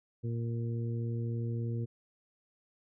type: harmonic tone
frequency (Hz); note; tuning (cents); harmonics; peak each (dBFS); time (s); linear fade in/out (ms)
116.54; A#2; 0; 1 / 2 / 3 / 4; -32 / -41 / -44 / -46; 0.23-1.86; 20
effects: none